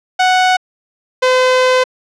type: tone pair in turn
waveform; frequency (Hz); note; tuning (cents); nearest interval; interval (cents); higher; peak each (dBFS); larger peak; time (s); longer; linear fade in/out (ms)
sawtooth; 740 / 510.6; F#5 / C5; 0 / -42; tritone; 642; first; -5; neither; 0.19-0.57 / 1.22-1.84; second; 10
effects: low-pass 5000 Hz 12 dB/octave